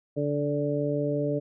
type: harmonic tone with a mistuned harmonic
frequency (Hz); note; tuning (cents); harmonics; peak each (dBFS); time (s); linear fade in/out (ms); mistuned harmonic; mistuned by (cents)
145.7; D3; -13; 1 / 2 / 3 / 4; -30 / -30 / -30 / -30; 0.16-1.4; 20; 1; -17
effects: none